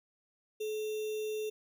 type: tone with sample-and-hold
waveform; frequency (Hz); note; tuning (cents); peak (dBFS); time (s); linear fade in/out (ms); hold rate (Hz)
sine; 430; A4; -40; -33; 0.6-1.5; 10; 3150
effects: none